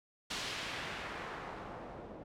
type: noise with low-pass filter sweep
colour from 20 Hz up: white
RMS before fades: -43 dBFS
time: 0.3-2.24 s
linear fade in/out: 10 ms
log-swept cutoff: 4700 to 490 Hz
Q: 0.96
effects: none